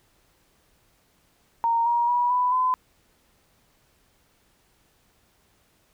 sine tone with pitch steps, 926 / 947.6 / 969.8 / 992.5 / 1015.7 Hz, A#5 / A#5 / B5 / B5 / B5, -12 / +28 / -32 / +8 / +48 cents, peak -19 dBFS, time 1.64-2.74 s, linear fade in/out 0 ms, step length 220 ms, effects pink hiss -64 dBFS RMS until 5.93 s

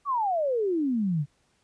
sine exponential sweep, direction down, 1175 to 137.1 Hz, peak -23 dBFS, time 0.05-1.26 s, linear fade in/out 50 ms, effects pink hiss -68 dBFS RMS until 1.63 s + resampled to 22050 Hz

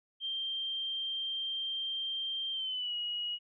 sine tone with pitch glide, 3165 to 2902 Hz, G7 to F#7, +16 to -34 cents, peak -33 dBFS, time 0.2-3.39 s, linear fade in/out 50 ms, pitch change -150 cents, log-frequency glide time 2.53-2.94 s, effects none

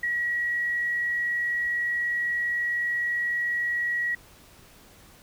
sine tone, 1916 Hz, A#6, 47 cents sharp, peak -24 dBFS, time 0.03-4.15 s, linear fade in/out 5 ms, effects pink hiss -53 dBFS RMS until 5.22 s

